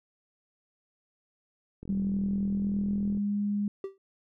click train, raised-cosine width 3 ms, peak -29 dBFS, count 57, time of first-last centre 1.83-3.173 s, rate 41.7 Hz
sine tone with pitch glide, 196 to 204.7 Hz, G3 to G#3, 0 to -25 cents, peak -26 dBFS, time 1.89-3.68 s, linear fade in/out 2 ms, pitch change +75 cents, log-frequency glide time 1.99-3.39 s
triangle tone with exponential decay, 388.9 Hz, G4, 14 cents flat, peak -27 dBFS, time 3.84-3.98 s, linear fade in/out 2 ms, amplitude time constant 30 ms
effects none

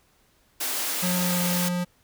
white high-pass noise, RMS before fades -28 dBFS, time 0.6-1.69 s, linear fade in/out 10 ms, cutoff 230 Hz, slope 48 dB/octave
square tone with pitch glide, 180 to 177.52 Hz, F#3 to F3, -47 to +29 cents, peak -25 dBFS, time 1.02-1.85 s, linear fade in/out 20 ms, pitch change -24 cents, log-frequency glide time 1.16-1.36 s
effects pink hiss -63 dBFS RMS until 2.03 s

